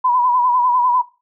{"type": "tone with vibrato", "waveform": "sine", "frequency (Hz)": 987.8, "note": "B5", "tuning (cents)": 0, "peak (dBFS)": -12, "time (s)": [0.04, 1.02], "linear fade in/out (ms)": 10, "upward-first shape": "sine", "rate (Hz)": 10, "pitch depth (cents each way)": 62, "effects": ["noise-tail reverb RT60 0.3 s tail -19 dB re dry"]}